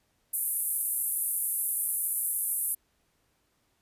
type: band-pass noise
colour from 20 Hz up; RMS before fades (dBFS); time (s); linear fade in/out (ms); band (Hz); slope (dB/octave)
white; -30; 0.33-2.75; 10; 9600 to 13000; 48
effects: pink hiss -72 dBFS RMS until 3.81 s + resampled to 32000 Hz